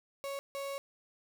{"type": "tone bursts at uneven times", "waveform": "35% pulse", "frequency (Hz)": 554.4, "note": "C#5", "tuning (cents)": 0, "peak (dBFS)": -35, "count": 2, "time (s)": [[0.24, 0.39], [0.55, 0.78]], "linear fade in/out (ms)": 0, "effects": []}